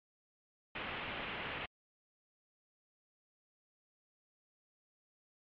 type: low-pass noise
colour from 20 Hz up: white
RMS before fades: -42 dBFS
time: 0.75-1.66 s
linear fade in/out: 5 ms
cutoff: 3100 Hz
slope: 48 dB/octave
effects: MP3 48 kbps